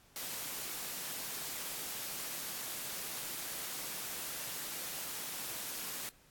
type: high-pass noise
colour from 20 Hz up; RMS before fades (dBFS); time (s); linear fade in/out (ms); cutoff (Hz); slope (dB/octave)
white; -41; 0.16-6.09; 0; 110; 96
effects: pink hiss -64 dBFS RMS until 6.3 s + AAC 64 kbps